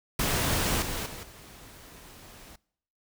pink noise with level steps, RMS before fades -27 / -33 / -41 / -49 dBFS, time 0.19-2.56 s, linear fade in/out 5 ms, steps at 0.82 / 1.06 / 1.23 s, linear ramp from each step 2 ms, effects noise-tail reverb RT60 0.7 s tail -24 dB re dry

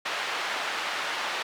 pink band-pass noise, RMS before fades -31 dBFS, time 0.05-1.43 s, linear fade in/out 10 ms, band 860 to 3400 Hz, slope 12 dB/octave, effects none

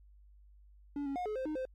triangle tone with pitch steps, 286.5 / 276.6 / 720 / 426.3 / 522 / 307.2 / 519 Hz, D4 / C#4 / F#5 / G#4 / C5 / D#4 / C5, -43 / -4 / -47 / +45 / -4 / -22 / -14 cents, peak -32 dBFS, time 0.96-1.653 s, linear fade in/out 2 ms, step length 99 ms, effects added 50 Hz sine -56 dBFS peak until 1.74 s + MP3 64 kbps

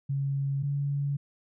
sine tone pair in turn, 138.5 / 141.66 Hz, C#3 / C#3, -1 / +38 cents, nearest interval unison, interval 39 cents, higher second, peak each -26 / -26 dBFS, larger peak neither, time 0.09-0.63 / 0.63-1.17 s, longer neither, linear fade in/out 10 ms, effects none

